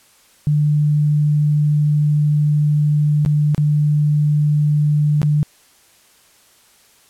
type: tone with dropouts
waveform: sine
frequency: 148.9 Hz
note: D3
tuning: 24 cents sharp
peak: -12 dBFS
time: 0.47-5.43 s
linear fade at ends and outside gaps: 0 ms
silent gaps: 3.25-3.261 / 3.547-3.579 / 5.217-5.23 s
effects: white hiss -52 dBFS RMS until 7.09 s + low-pass 12000 Hz 12 dB/octave